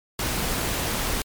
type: noise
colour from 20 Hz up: pink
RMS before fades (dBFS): -26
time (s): 0.19-1.22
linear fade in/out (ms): 2
effects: MP3 96 kbps